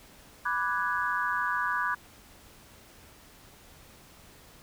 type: chord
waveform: sine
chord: G# half-diminished seventh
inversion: first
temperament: equal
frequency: 987.8 / 1174.7 / 1480 / 1661.2 Hz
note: B5 / D6 / F#6 / G#6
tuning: 0 / 0 / 0 / 0 cents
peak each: -32 dBFS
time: 0.45-1.95 s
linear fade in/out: 10 ms
effects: pink hiss -54 dBFS RMS until 4.62 s